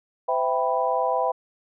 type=chord; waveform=sine; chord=C major seventh; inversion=none; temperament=equal with one note detuned; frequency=510.7 / 659.3 / 784 / 987.8 Hz; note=C5 / E5 / G5 / B5; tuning=-42 / 0 / 0 / 0 cents; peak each=-26 dBFS; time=0.28-1.32 s; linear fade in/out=10 ms; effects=none